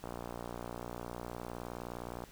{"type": "click train", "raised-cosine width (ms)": 1, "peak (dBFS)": -27, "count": 132, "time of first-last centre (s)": [0.04, 2.238], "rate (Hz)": 59.6, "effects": ["pink hiss -57 dBFS RMS until 2.31 s"]}